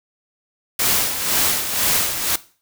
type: noise with tremolo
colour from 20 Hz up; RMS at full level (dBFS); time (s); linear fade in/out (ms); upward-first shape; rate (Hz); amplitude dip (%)
white; -17; 0.79-2.36; 5; sine; 2; 60
effects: noise-tail reverb RT60 0.4 s tail -18 dB re dry